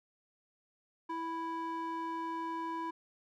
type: tone with band-pass filter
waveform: square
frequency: 329.6 Hz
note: E4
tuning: in tune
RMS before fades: -38 dBFS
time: 1.09-2.91 s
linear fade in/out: 10 ms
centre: 840 Hz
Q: 2.8
effects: none